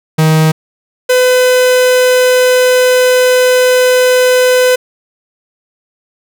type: tone pair in turn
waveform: 45% pulse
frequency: 157.6 / 504.3 Hz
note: D#3 / B4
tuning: +23 / +36 cents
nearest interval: octave + minor sixth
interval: 2013 cents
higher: second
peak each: -6 dBFS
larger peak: neither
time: 0.18-0.52 / 1.09-4.76 s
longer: second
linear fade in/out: 10 ms
effects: none